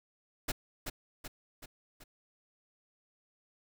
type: noise with echo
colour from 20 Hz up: pink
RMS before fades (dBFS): -32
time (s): 0.48-0.52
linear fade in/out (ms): 10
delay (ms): 380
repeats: 4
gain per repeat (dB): -5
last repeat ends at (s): 2.04
effects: none